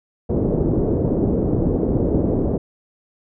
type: low-pass noise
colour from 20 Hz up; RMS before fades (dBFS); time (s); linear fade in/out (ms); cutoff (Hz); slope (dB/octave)
white; -19; 0.29-2.58; 10; 440; 24
effects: none